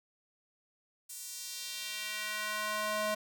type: tone with high-pass filter sweep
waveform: square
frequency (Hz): 212.3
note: G#3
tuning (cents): +38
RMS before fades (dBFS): -37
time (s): 1.09-3.15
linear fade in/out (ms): 10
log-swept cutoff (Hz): 8300 to 590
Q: 1.2
effects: none